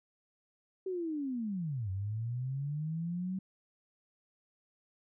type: linear two-way sweep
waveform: sine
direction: down then up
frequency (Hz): 384.4 to 92.5 to 191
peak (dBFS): -33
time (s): 0.86-3.39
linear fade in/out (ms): 5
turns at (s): 1.9
effects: none